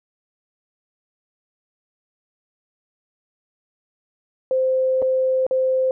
sine tone with dropouts, 520 Hz, C5, 11 cents flat, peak -16 dBFS, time 4.51-5.91 s, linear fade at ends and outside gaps 1 ms, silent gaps 5.019-5.024 / 5.466-5.51 s, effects none

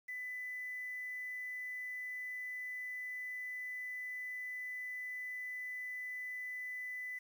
sine tone with quantisation, 1999 Hz, B6, 20 cents sharp, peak -40 dBFS, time 0.08-7.19 s, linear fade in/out 10 ms, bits 10, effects none

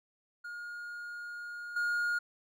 triangle tone with level steps, 1427 Hz, F6, 37 cents sharp, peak -38 / -27 dBFS, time 0.44-2.19 s, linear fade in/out 10 ms, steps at 1.76 s, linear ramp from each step 5 ms, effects none

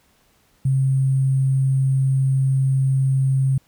sine tone with sample-and-hold, 133.7 Hz, C3, 38 cents sharp, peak -15 dBFS, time 0.65-3.58 s, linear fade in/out 5 ms, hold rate 8820 Hz, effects pink hiss -60 dBFS RMS until 3.67 s

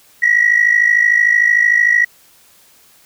sine tone pair together, 1896.7 / 1950 Hz, A#6 / B6, +29 / -23 cents, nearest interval unison, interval 48 cents, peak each -11 dBFS, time 0.22-2.05 s, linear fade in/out 10 ms, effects tanh soft clip ceiling -3 dBFS + white hiss -49 dBFS RMS until 3.05 s

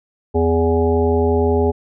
harmonic tone with a mistuned harmonic, 82.8 Hz, E2, 8 cents sharp, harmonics 1 / 3 / 5 / 7 / 9 / 10, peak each -18 / -21 / -16 / -26 / -27 / -26 dBFS, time 0.34-1.72 s, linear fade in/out 20 ms, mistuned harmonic 10, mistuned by +17 cents, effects none

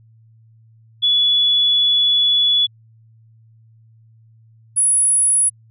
sine tone pair in turn, 3416 / 10236 Hz, G#7 / D#9, +48 / +48 cents, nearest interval octave + perfect fifth, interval 1900 cents, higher second, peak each -12 dBFS, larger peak neither, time 1.02-2.67 / 4.76-5.5 s, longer first, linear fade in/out 20 ms, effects added 112 Hz sine -47 dBFS peak until 5.7 s

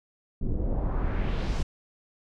brown noise with low-pass filter sweep, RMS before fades -27 dBFS, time 0.41-1.63 s, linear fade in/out 5 ms, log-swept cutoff 260 to 7300 Hz, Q 1.5, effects none

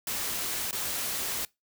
white noise with dropouts, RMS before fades -32 dBFS, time 0.07-1.45 s, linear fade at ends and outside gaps 2 ms, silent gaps 0.711-0.728 s, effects noise-tail reverb RT60 0.2 s tail -23 dB re dry

